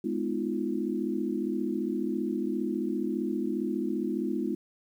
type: chord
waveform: sine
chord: F half-diminished seventh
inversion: first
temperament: just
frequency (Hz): 209.5 / 251.4 / 314.3 / 349.2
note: Ab3 / Cb4 / Eb4 / F4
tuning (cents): +15 / +31 / +18 / 0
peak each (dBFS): -33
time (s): 0.04-4.55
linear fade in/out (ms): 5
effects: 10-bit